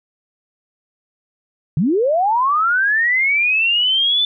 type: linear sweep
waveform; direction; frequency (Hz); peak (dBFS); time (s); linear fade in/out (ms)
sine; up; 130 to 3533; -13; 1.77-4.25; 2
effects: none